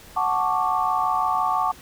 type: chord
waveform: sine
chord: D major seventh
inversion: first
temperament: equal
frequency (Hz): 740 / 880 / 1108.7 / 1174.7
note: F#5 / A5 / C#6 / D6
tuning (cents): 0 / 0 / 0 / 0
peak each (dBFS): -25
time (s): 0.16-1.72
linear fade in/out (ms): 10
effects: pink hiss -46 dBFS RMS until 1.81 s